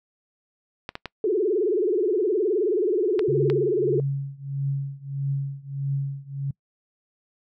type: clicks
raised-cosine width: 0.3 ms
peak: -15 dBFS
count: 5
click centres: 0.891 / 0.954 / 1.057 / 3.193 / 3.5 s
type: tone with vibrato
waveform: sine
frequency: 393 Hz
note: G4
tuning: 4 cents sharp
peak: -19 dBFS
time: 1.24-4 s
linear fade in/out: 2 ms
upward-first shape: sine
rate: 19 Hz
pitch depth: 230 cents each way
type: tone with tremolo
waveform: sine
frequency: 138.59 Hz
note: C#3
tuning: in tune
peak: -21 dBFS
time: 3.28-6.51 s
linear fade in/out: 5 ms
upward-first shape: triangle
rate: 1.6 Hz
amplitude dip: 95%
effects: noise-tail reverb RT60 0.1 s tail -24 dB re dry